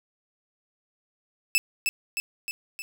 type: tone with echo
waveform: sawtooth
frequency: 2625 Hz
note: E7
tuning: 8 cents flat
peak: -15 dBFS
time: 1.55-1.58 s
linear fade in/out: 0 ms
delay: 310 ms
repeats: 4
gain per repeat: -4 dB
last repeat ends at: 2.82 s
effects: none